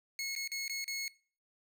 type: tone with dropouts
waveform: 20% pulse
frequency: 2180 Hz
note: C#7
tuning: 29 cents flat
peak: -30 dBFS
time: 0.19-1.08 s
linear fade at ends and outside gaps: 1 ms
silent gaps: 0.352-0.362 / 0.476-0.517 / 0.68-0.696 / 0.843-0.879 s
effects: noise-tail reverb RT60 0.4 s tail -22 dB re dry